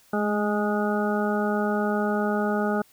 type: harmonic tone with a mistuned harmonic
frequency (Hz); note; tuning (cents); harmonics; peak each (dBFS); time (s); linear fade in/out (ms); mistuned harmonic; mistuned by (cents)
207.7; G#3; 0; 1 / 2 / 3 / 4 / 6 / 7; -25 / -28 / -30 / -31 / -33 / -33; 0.13-2.82; 5; 1; +23
effects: white hiss -58 dBFS RMS until 2.92 s